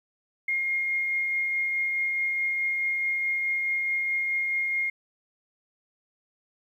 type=tone with tremolo; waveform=sine; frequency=2135 Hz; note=C7; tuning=34 cents sharp; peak=-23 dBFS; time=0.48-4.9 s; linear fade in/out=5 ms; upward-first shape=triangle; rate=4.7 Hz; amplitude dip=25%; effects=10-bit